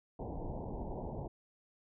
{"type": "low-pass noise", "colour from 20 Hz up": "pink", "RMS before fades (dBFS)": -41, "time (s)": [0.19, 1.28], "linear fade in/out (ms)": 5, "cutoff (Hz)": 940, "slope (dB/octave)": 96, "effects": []}